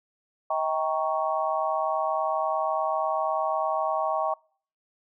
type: chord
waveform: sine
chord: Eb dominant seventh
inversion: none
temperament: equal with one note detuned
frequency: 635.7 / 784 / 932.3 / 1108.7 Hz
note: Eb5 / G5 / Bb5 / Db6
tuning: +37 / 0 / 0 / 0 cents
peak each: -28 / -29 / -32 / -29 dBFS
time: 0.5-4.34 s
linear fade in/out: 5 ms
effects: noise-tail reverb RT60 0.5 s tail -26 dB re dry